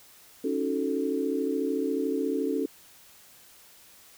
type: chord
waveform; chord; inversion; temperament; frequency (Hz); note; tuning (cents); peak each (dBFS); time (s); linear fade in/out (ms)
sine; D# half-diminished seventh; third; equal with one note detuned; 277.2 / 311.1 / 368.1 / 440; C#4 / D#4 / F#4 / A4; 0 / 0 / -9 / 0; -29 / -33 / -33 / -30; 0.44-2.66; 5
effects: white hiss -54 dBFS RMS until 4.17 s